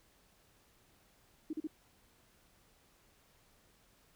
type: tone bursts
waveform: sine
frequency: 311.1 Hz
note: D#4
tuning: in tune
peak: -35 dBFS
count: 3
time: 1.5-1.672 s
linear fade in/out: 5 ms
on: 32 ms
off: 38 ms
effects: pink hiss -68 dBFS RMS until 4.15 s